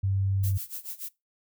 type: tone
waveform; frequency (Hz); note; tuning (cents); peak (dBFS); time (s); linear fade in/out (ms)
sine; 97.2; G2; -14; -23; 0.03-0.58; 10
type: noise with tremolo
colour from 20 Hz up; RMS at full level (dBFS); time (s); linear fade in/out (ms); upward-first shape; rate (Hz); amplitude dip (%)
violet; -35; 0.43-1.09; 10; sine; 6.9; 90
effects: noise-tail reverb RT60 0.2 s tail -21 dB re dry